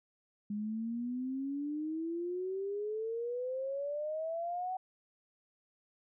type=exponential sweep; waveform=sine; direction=up; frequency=204.6 to 755 Hz; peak=-34 dBFS; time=0.5-4.77 s; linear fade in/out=5 ms; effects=none